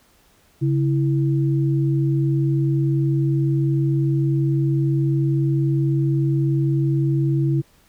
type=tone pair together; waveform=sine; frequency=138.59 / 329.6 Hz; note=C#3 / E4; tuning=0 / 0 cents; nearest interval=octave + minor third; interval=1500 cents; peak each=-17 / -23 dBFS; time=0.61-7.62 s; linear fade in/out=20 ms; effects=pink hiss -57 dBFS RMS until 7.88 s